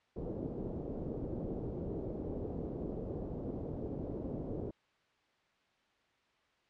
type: low-pass noise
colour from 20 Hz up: white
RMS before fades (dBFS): -40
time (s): 0.16-4.71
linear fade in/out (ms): 5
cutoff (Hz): 470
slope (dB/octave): 24
effects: white hiss -72 dBFS RMS until 6.69 s + low-pass 3000 Hz 12 dB/octave